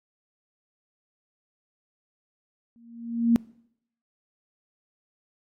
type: tone with exponential growth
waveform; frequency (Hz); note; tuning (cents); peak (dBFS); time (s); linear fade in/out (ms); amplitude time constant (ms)
sine; 233.1; A#3; 0; -13; 2.76-3.36; 0; 130
effects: noise-tail reverb RT60 0.7 s tail -23 dB re dry + MP3 64 kbps